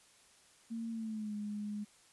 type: tone with pitch glide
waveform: sine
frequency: 228.4 to 208.2 Hz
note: A#3 to G#3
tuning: -35 to +5 cents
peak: -37 dBFS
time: 0.7-1.85 s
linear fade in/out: 20 ms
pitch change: -160 cents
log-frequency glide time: 0.91-1.35 s
effects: white hiss -64 dBFS RMS until 2.12 s + resampled to 24000 Hz